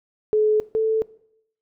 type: tone pair in turn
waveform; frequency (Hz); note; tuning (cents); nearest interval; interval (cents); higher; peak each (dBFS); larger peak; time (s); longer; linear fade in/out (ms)
sine; 428.1 / 440.9; A4 / A4; -47 / +4; minor second; 51; second; -15 / -17; first; 0.33-0.6 / 0.75-1.02; neither; 0
effects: noise-tail reverb RT60 0.7 s tail -20 dB re dry